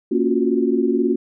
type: chord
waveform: sine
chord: Gb major seventh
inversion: first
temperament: equal with one note detuned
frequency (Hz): 233.1 / 277.2 / 351 / 370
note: Bb3 / Db4 / F4 / Gb4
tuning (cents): 0 / 0 / +9 / 0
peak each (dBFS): -21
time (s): 0.11-1.16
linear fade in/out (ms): 10
effects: none